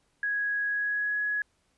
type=tone with pitch glide; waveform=sine; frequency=1661.2 to 1680.5 Hz; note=G#6 to G#6; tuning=0 to +20 cents; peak=-26 dBFS; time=0.23-1.42 s; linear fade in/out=2 ms; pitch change=+20 cents; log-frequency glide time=0.67-1.2 s; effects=pink hiss -71 dBFS RMS until 1.77 s + resampled to 24000 Hz